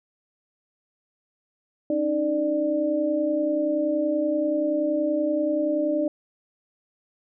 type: tone cluster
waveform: sine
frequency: 278.4 / 308.9 / 592 Hz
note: C#4 / D#4 / D5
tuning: +8 / -12 / +14 cents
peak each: -31 / -24 / -24 dBFS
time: 1.9-6.08 s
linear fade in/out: 2 ms
effects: none